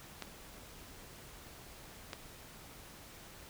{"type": "clicks", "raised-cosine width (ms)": 0.2, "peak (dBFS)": -23, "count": 2, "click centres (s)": [0.223, 2.132], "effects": ["pink hiss -53 dBFS RMS until 3.49 s"]}